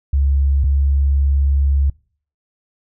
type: tone pair in turn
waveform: sine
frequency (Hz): 69.3 / 69.54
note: C#2 / C#2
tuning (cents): 0 / +6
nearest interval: unison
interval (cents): 6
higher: second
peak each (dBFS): -12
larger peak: neither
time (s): 0.13-0.64 / 0.64-1.9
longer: second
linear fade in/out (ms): 5
effects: noise-tail reverb RT60 0.5 s tail -25 dB re dry